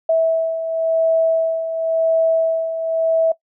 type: beating tone pair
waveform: sine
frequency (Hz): 651 / 651.94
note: E5 / E5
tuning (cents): -22 / -19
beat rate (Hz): 0.94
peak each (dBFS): -22 / -15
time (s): 0.09-3.32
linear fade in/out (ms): 5
effects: noise-tail reverb RT60 0.1 s tail -19 dB re dry